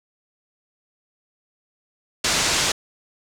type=low-pass noise; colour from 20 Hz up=white; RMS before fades=-21 dBFS; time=2.24-2.72 s; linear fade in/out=5 ms; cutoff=7400 Hz; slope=24 dB/octave; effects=none